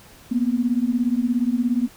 sine beating tone pair, 234.2 / 251.2 Hz, A#3 / B3, +8 / +30 cents, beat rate 17 Hz, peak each -21 dBFS, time 0.31-1.88 s, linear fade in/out 10 ms, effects pink hiss -48 dBFS RMS until 1.96 s

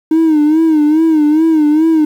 triangle tone with vibrato, 311.1 Hz, D#4, in tune, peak -4 dBFS, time 0.11-2.05 s, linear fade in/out 5 ms, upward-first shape sine, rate 2.4 Hz, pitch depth 84 cents each way, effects tanh soft clip ceiling -2 dBFS + 7-bit

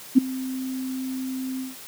sine tone with ADSR envelope, 260.4 Hz, C4, 8 cents flat, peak -7 dBFS, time 0.15-1.76 s, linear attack 30 ms, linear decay 9 ms, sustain -20 dB, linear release 160 ms, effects white hiss -42 dBFS RMS until 1.87 s + high-pass 100 Hz 12 dB/octave

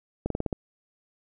slowing click train, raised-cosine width 2 ms, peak -14 dBFS, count 6, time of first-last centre 0.26-0.528 s, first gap 43 ms, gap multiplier 1.11, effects none

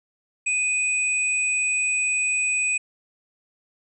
sine tone pair together, 2489 / 7911 Hz, D#7 / B8, 0 / +2 cents, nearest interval octave + minor sixth, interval 2002 cents, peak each -21 / -27 dBFS, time 0.46-2.78 s, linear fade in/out 10 ms, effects none

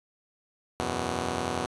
5% pulse chord, E suspended second, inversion none, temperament just, 82.41 / 92.71 / 123.61 Hz, E2 / F#2 / B2, 0 / +4 / +2 cents, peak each -23 dBFS, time 0.8-1.66 s, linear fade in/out 0 ms, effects resampled to 24000 Hz

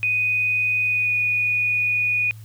sine tone with pitch glide, 2489 to 2466 Hz, D#7 to D#7, 0 to -16 cents, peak -18 dBFS, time 0.03-2.31 s, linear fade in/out 0 ms, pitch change -16 cents, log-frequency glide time 0.84-1.14 s, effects added 109 Hz sine -37 dBFS peak until 2.44 s + white hiss -54 dBFS RMS until 2.44 s

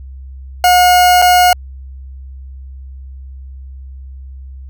40% pulse tone with dropouts, 720 Hz, F#5, 47 cents flat, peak -5 dBFS, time 0.64-1.53 s, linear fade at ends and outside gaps 2 ms, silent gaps 1.218-1.222 s, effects added 66 Hz sine -28 dBFS peak until 4.69 s

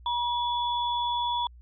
sine tone pair together, 960 / 3421 Hz, B5 / A7, -49 / -49 cents, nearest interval octave + minor seventh, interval 2200 cents, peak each -26 / -32 dBFS, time 0.06-1.47 s, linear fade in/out 2 ms, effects added 60 Hz sine -47 dBFS peak until 1.61 s

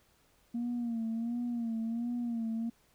sine tone with vibrato, 233.1 Hz, A#3, in tune, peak -30 dBFS, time 0.54-2.7 s, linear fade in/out 10 ms, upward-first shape sine, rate 1.4 Hz, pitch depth 64 cents each way, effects tanh soft clip ceiling -29 dBFS + pink hiss -68 dBFS RMS until 2.94 s

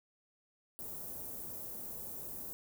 white band-stop noise, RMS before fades -44 dBFS, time 0.79-2.53 s, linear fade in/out 0 ms, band 540 to 15000 Hz, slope 12 dB/octave, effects none

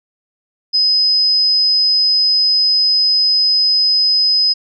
sine tone, 5040 Hz, D#8, 21 cents sharp, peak -10 dBFS, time 0.73-4.54 s, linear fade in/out 20 ms, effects none

